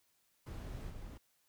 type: noise with level steps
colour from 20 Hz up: brown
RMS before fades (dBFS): -44 / -48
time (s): 0.46-1.18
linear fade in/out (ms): 10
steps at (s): 0.89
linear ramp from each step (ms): 20
effects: white hiss -75 dBFS RMS until 1.48 s